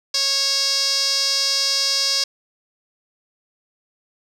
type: tone with band-pass filter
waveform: sawtooth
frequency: 550 Hz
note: C#5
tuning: 14 cents flat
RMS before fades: -20 dBFS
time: 0.14-2.24 s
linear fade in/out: 5 ms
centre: 5100 Hz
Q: 5.8
effects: none